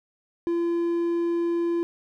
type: tone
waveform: triangle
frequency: 340.9 Hz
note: F4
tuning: 42 cents flat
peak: -20 dBFS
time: 0.47-1.83 s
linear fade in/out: 0 ms
effects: none